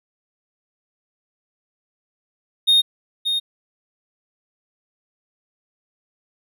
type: tone with echo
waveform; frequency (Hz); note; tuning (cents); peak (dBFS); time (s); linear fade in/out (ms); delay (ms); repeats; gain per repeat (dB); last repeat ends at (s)
triangle; 3699; A#7; -14; -10; 2.67-2.82; 20; 580; 1; -7; 3.4
effects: none